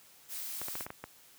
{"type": "noise", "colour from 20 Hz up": "blue", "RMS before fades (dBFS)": -40, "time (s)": [0.28, 0.87], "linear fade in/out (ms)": 50}
{"type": "clicks", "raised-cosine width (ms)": 0.5, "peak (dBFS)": -25, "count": 7, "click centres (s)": [0.616, 0.684, 0.754, 0.808, 0.865, 0.904, 1.04]}
{"effects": ["white hiss -59 dBFS RMS until 1.38 s", "high-pass 60 Hz 12 dB/octave"]}